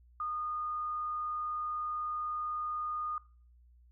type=tone; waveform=sine; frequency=1226 Hz; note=D#6; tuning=26 cents flat; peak=-33 dBFS; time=0.2-3.18 s; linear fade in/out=2 ms; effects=noise-tail reverb RT60 0.4 s tail -20 dB re dry + added 60 Hz sine -58 dBFS peak until 3.91 s